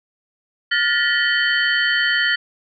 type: tone cluster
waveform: sine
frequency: 1425 / 1766 / 1906 / 3073 / 4436 Hz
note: F6 / A6 / A#6 / G7 / C#8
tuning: +34 / +6 / +38 / -35 / 0 cents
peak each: -23 / -20 / -21 / -22 / -28 dBFS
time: 0.71-2.36 s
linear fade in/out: 10 ms
effects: none